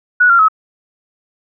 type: tone with pitch steps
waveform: sine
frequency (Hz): 1467 / 1381 / 1284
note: F#6 / F6 / E6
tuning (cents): -15 / -20 / -46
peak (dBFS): -6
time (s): 0.2-0.485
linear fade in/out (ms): 10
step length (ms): 95
effects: none